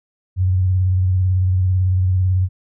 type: tone with vibrato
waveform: sine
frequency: 92.5 Hz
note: F#2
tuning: in tune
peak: -13 dBFS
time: 0.36-2.49 s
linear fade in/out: 50 ms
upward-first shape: triangle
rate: 18 Hz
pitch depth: 54 cents each way
effects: none